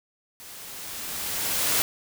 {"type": "noise with level ramp", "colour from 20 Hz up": "white", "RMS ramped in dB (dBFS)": [-44, -22], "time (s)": [0.4, 1.82], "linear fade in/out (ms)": 0, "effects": []}